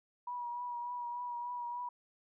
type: tone with vibrato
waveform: sine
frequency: 967 Hz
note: B5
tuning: 37 cents flat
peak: -37 dBFS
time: 0.27-1.89 s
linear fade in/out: 5 ms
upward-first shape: triangle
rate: 3.4 Hz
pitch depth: 29 cents each way
effects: none